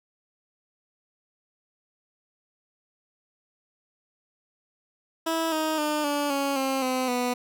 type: tone with pitch steps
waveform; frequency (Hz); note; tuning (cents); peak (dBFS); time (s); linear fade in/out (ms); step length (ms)
15% pulse; 326.3 / 313.6 / 301.3 / 289.5 / 278.2 / 267.3 / 256.9 / 246.9; E4 / D#4 / D4 / D4 / C#4 / C4 / C4 / B3; -18 / +14 / +44 / -25 / +6 / +37 / -32 / 0; -18; 5.26-7.34; 10; 260
effects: none